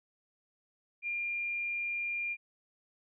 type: tone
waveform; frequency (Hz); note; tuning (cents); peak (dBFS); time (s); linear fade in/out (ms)
sine; 2400; D7; +37; -32; 1.02-2.37; 50
effects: none